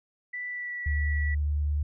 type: tone with pitch glide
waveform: sine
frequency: 1975.5 to 1949.4 Hz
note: B6 to B6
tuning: 0 to -23 cents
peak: -32 dBFS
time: 0.33-1.35 s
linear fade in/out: 10 ms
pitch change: -23 cents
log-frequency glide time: 0.48-0.75 s
type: tone with vibrato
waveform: sine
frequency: 73.7 Hz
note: D2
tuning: 7 cents sharp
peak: -24 dBFS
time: 0.86-1.83 s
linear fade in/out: 5 ms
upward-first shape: sine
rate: 9.8 Hz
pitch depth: 10 cents each way
effects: none